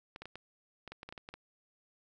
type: clicks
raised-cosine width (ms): 0.3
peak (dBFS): -29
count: 12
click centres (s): 0.161 / 0.22 / 0.256 / 0.356 / 0.877 / 0.92 / 1.031 / 1.09 / 1.125 / 1.178 / 1.289 / 1.34
effects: none